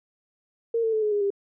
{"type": "tone with pitch steps", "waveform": "sine", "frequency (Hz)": [460.7, 447.8, 435.3, 423.2, 411.4, 399.9], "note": ["A#4", "A4", "A4", "G#4", "G#4", "G4"], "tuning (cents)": [-20, 30, -19, 33, -16, 35], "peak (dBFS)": -21, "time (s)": [0.74, 1.304], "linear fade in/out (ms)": 5, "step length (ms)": 94, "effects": []}